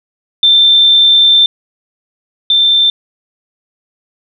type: tone pair in turn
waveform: sine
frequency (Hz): 3565 / 3565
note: A7 / A7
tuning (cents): +22 / +22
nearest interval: unison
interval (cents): 0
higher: neither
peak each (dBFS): -4 / -6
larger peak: first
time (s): 0.43-1.46 / 2.5-2.9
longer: first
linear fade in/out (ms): 2
effects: none